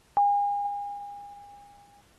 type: tone with exponential decay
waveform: sine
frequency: 812 Hz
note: G#5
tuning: 39 cents flat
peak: -17 dBFS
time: 0.17-2.01 s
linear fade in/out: 0 ms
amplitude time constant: 400 ms
effects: pink hiss -62 dBFS RMS until 2.18 s + AAC 32 kbps

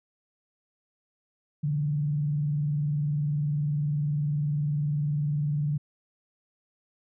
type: tone with vibrato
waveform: sine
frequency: 147.8 Hz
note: D3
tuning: 11 cents sharp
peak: -24 dBFS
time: 1.63-5.78 s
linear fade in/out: 10 ms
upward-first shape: square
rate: 20 Hz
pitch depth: 88 cents each way
effects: none

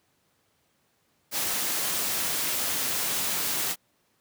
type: noise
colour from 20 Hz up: white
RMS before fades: -28 dBFS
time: 1.31-3.76 s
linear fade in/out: 50 ms
effects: pink hiss -69 dBFS RMS until 4.2 s + high-pass 100 Hz 12 dB/octave

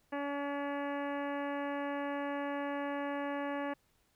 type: harmonic tone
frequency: 284.2 Hz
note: C#4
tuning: 43 cents sharp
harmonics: 1 / 2 / 3 / 4 / 5 / 6 / 7 / 8 / 9 / 10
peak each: -38 / -39 / -42 / -45 / -53 / -45 / -52 / -54 / -58 / -57 dBFS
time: 0.12-3.74 s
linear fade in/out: 10 ms
effects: pink hiss -73 dBFS RMS until 4.15 s

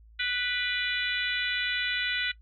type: harmonic tone with a mistuned harmonic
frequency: 493.9 Hz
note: B4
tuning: in tune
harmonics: 3 / 4 / 5 / 6 / 7 / 8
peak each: -32 / -33 / -34 / -35 / -35 / -36 dBFS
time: 0.19-2.32 s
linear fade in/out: 10 ms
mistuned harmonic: 5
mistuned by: -36 cents
effects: noise-tail reverb RT60 0.1 s tail -18 dB re dry + added 55 Hz sine -51 dBFS peak until 2.41 s

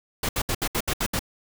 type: noise bursts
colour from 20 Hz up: pink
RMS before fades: -25 dBFS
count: 8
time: 0.23-1.193 s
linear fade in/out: 5 ms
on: 60 ms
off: 69 ms
effects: none

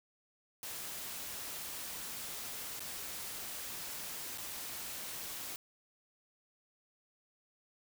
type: noise with dropouts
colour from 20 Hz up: white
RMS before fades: -43 dBFS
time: 0.63-5.56 s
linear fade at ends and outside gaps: 1 ms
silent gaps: 2.795-2.804 / 4.376-4.382 s
effects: none

